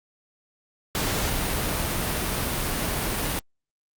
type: noise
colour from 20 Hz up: pink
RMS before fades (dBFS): -26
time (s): 0.95-3.39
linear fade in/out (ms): 0
effects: Opus 48 kbps